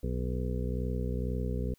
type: harmonic tone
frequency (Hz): 62.1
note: B1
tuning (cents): +10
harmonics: 1 / 2 / 3 / 4 / 6 / 7 / 8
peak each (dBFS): -32 / -36 / -38 / -40 / -45 / -41 / -43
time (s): 0.03-1.74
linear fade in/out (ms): 5
effects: white hiss -69 dBFS RMS until 1.78 s